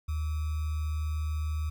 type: tone with sample-and-hold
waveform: sine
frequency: 77 Hz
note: D#2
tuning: 17 cents flat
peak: -28 dBFS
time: 0.08-1.7 s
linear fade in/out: 10 ms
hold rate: 1225 Hz
effects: none